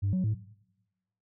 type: tone with pitch steps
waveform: sine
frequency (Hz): 99.1 / 185.3 / 108.1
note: G2 / F#3 / A2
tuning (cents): +19 / +3 / -30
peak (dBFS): -23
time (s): 0.02-0.35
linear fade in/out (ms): 20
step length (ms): 110
effects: noise-tail reverb RT60 1.0 s tail -21 dB re dry + tanh soft clip ceiling -23 dBFS